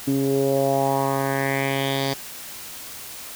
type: tone with low-pass filter sweep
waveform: 10% pulse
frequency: 136.6 Hz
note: C#3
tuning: 25 cents flat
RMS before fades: -22 dBFS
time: 0.07-2.14 s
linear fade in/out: 10 ms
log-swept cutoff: 280 to 4800 Hz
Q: 3.2
effects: white hiss -37 dBFS RMS until 3.35 s